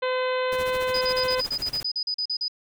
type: harmonic tone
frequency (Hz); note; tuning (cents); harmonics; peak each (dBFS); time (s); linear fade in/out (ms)
510; C5; -44; 1 / 2 / 3 / 4 / 5 / 6 / 7 / 8; -24 / -30 / -34 / -36 / -38 / -40 / -41 / -42; 0.02-1.41; 10
type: noise with tremolo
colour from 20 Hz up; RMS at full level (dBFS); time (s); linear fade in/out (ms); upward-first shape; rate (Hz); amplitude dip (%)
pink; -36; 0.52-1.83; 2; sine; 14; 80
type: tone bursts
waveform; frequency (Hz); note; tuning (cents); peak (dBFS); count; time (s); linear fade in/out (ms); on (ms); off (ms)
sine; 4978; D#8; 0; -24; 14; 0.94-2.482; 5; 73; 40
effects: none